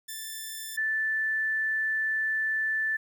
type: tone pair in turn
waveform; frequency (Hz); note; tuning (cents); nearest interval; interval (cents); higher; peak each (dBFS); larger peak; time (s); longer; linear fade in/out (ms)
5% pulse / sine; 1764 / 1757.7; A6 / A6; +4 / -2; unison; 6; first; -25 / -25; neither; 0.08-0.77 / 0.77-2.97; second; 10
effects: 10-bit